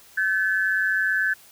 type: tone pair together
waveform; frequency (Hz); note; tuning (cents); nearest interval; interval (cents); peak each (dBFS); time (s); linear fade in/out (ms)
sine; 1531.3 / 1722; G6 / A6; -41 / -38; major second; 203; -22 / -23; 0.17-1.34; 10
effects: white hiss -51 dBFS RMS until 1.51 s